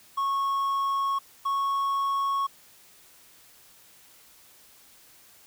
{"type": "tone pair in turn", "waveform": "triangle", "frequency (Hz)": [1100, 1103.9], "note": ["C#6", "C#6"], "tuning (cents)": [-14, -8], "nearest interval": "unison", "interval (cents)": 6, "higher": "second", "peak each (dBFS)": -22, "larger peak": "neither", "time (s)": [[0.17, 1.19], [1.45, 2.47]], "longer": "neither", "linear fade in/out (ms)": 10, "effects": ["white hiss -55 dBFS RMS until 5.46 s"]}